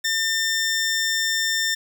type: tone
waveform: 15% pulse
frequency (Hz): 1800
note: A6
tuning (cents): +39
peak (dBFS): -14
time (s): 0.04-1.75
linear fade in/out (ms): 10
effects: none